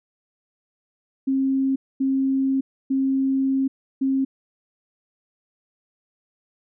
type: tone bursts at uneven times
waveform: sine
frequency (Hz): 268.1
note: C4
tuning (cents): +42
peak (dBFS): -18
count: 4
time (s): 1.27-1.76 / 2-2.61 / 2.9-3.68 / 4.01-4.25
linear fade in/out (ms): 10
effects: none